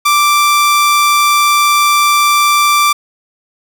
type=tone; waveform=sawtooth; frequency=1174.7 Hz; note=D6; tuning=in tune; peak=-4 dBFS; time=0.05-2.93 s; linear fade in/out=10 ms; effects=none